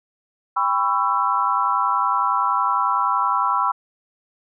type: chord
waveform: sine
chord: C# half-diminished seventh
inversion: second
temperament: just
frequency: 798.3 / 997.9 / 1108.7 / 1330.5 Hz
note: G5 / B5 / C#6 / E6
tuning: +31 / +18 / 0 / +16 cents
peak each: -26 / -21 / -23 / -22 dBFS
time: 0.56-3.72 s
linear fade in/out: 10 ms
effects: none